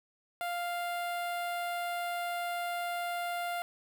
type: tone with notch filter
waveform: sawtooth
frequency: 698.5 Hz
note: F5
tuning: in tune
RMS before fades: -35 dBFS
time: 0.41-3.62 s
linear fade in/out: 0 ms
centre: 6000 Hz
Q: 0.88
effects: none